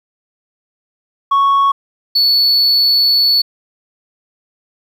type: tone pair in turn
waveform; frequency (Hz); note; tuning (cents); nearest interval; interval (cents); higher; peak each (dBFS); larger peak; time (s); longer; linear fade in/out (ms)
sine; 1108.7 / 4435; C#6 / C#8; 0 / 0; 2 octaves; 2400; second; -6; neither; 1.31-1.72 / 2.15-3.42; second; 10
effects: tanh soft clip ceiling -8 dBFS + 8-bit